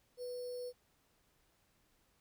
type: tone with sample-and-hold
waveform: sine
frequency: 493.6 Hz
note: B4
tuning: 1 cent flat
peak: -40 dBFS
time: 0.17-0.73 s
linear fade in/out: 50 ms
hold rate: 4900 Hz
effects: pink hiss -74 dBFS RMS until 2.2 s